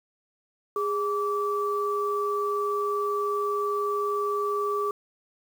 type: tone pair together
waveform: sine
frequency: 411.2 / 1158.7 Hz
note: G#4 / D6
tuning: -17 / -24 cents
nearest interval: octave + tritone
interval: 1793 cents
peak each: -27 dBFS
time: 0.76-4.91 s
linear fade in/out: 2 ms
effects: 8-bit